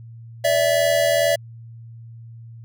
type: tone pair together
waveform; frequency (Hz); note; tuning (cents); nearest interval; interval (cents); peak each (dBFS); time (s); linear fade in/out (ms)
square; 578 / 660.1; D5 / E5; -28 / +2; major second; 230; -20 / -19; 0.44-1.36; 10
effects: added 115 Hz sine -37 dBFS peak until 2.64 s